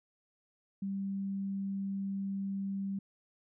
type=tone; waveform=sine; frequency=196 Hz; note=G3; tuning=in tune; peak=-33 dBFS; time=0.82-2.99 s; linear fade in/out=5 ms; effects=none